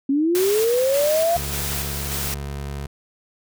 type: linear sweep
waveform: sine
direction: up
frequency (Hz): 266.9 to 698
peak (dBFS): -16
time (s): 0.09-1.37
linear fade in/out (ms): 5
type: noise with tremolo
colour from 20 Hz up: white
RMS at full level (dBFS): -27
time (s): 0.35-2.34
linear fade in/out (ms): 0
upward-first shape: square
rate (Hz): 1.7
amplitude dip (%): 30
type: tone with pitch glide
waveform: 25% pulse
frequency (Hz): 70.8 to 70.31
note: C#2 to C#2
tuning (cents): +37 to +25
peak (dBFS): -24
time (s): 1.35-2.87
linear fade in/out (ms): 10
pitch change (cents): -12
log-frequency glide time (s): 1.69-2.1
effects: none